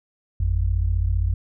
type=tone pair together; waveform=sine; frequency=51.97 / 87.31 Hz; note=G#1 / F2; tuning=+2 / 0 cents; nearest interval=major sixth; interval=898 cents; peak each=-21 dBFS; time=0.4-1.34 s; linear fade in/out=5 ms; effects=none